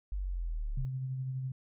sine linear sweep, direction down, 49.66 to 32.74 Hz, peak -32 dBFS, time 0.12-0.85 s, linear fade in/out 0 ms
sine tone with tremolo, 130.81 Hz, C3, in tune, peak -32 dBFS, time 0.77-1.52 s, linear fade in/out 5 ms, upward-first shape sine, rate 12 Hz, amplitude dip 30%
effects none

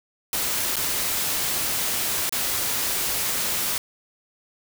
white noise with dropouts, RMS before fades -25 dBFS, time 0.33-3.78 s, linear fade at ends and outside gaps 1 ms, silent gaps 0.758-0.766 / 2.294-2.324 s, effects none

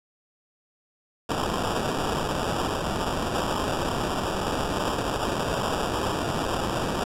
violet noise with sample-and-hold, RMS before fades -27 dBFS, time 1.29-7.04 s, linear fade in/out 5 ms, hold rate 2100 Hz, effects low-pass 10000 Hz 12 dB/octave

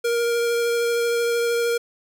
square tone with vibrato, 470 Hz, A#4, 14 cents sharp, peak -20 dBFS, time 0.04-1.78 s, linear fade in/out 10 ms, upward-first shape triangle, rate 13 Hz, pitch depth 13 cents each way, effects none

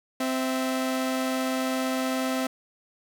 sawtooth tone pair together, 259.9 / 657.4 Hz, C4 / E5, -11 / -5 cents, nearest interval octave + major third, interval 1606 cents, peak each -22 / -28 dBFS, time 0.2-2.47 s, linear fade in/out 5 ms, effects none

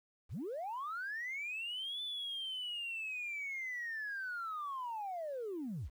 sine linear two-way sweep, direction up then down, 38.45 to 3520 to 38.45 Hz, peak -37 dBFS, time 0.29-5.9 s, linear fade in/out 50 ms, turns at 2.02 s, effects tanh soft clip ceiling -34 dBFS + 11-bit

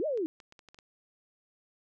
sine linear two-way sweep, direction up then down, 296.5 to 644 to 296.5 Hz, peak -28 dBFS, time 0-0.26 s, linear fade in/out 0 ms, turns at 0.06 s
clicks, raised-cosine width 0.2 ms, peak -35 dBFS, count 7, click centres 0.175 / 0.402 / 0.524 / 0.592 / 0.687 / 0.745 / 0.788 s
effects none

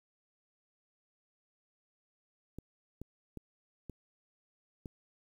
clicks, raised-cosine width 3 ms, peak -30 dBFS, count 5, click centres 2.586 / 3.016 / 3.373 / 3.897 / 4.858 s, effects 10-bit

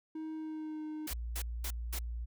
triangle tone with pitch glide, 315.2 to 308 Hz, D#4 to D#4, +23 to -17 cents, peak -36 dBFS, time 0.15-1.07 s, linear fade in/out 5 ms, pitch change -40 cents, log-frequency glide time 0.34-0.84 s
white noise bursts, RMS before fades -40 dBFS, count 4, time 1.07-1.99 s, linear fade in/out 5 ms, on 65 ms, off 220 ms
sine tone, 58.27 Hz, A#1, in tune, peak -36 dBFS, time 1.1-2.26 s, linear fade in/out 20 ms
effects none

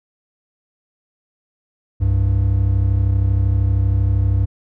triangle tone pair together, 65.7 / 98.44 Hz, C2 / G2, +8 / +8 cents, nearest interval perfect fifth, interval 700 cents, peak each -16 / -13 dBFS, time 2-4.46 s, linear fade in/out 20 ms, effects none

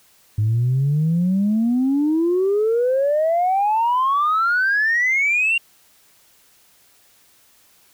sine exponential sweep, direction up, 103.7 to 2794 Hz, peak -14 dBFS, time 0.38-5.58 s, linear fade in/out 5 ms, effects tanh soft clip ceiling -12 dBFS + white hiss -55 dBFS RMS until 7.93 s

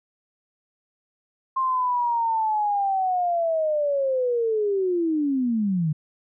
sine linear sweep, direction down, 1061 to 146.83 Hz, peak -20 dBFS, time 1.56-5.93 s, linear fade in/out 10 ms, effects none

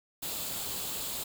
white noise with comb filter, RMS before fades -36 dBFS, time 0.22-1.24 s, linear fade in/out 10 ms, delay 0.26 ms, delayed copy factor +0.5, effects none

